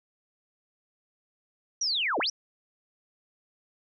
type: linear two-way sweep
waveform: sine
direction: down then up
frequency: 5940 to 251 to 5940 Hz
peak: -25 dBFS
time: 1.81-2.3 s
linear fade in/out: 5 ms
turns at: 2.19 s
effects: none